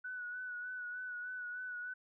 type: tone with vibrato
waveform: sine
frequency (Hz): 1480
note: F#6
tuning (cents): 0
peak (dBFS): -40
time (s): 0.04-1.94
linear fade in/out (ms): 10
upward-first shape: sine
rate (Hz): 3.3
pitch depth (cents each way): 30
effects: none